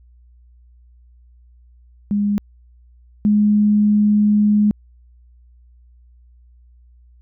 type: tone pair in turn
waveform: sine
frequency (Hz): 204.7 / 208.9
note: G#3 / G#3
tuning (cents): -25 / +10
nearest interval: unison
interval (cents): 35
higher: second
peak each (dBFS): -15 / -11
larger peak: second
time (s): 2.11-2.38 / 3.25-4.71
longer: second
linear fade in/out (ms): 0
effects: added 60 Hz sine -46 dBFS peak until 7.21 s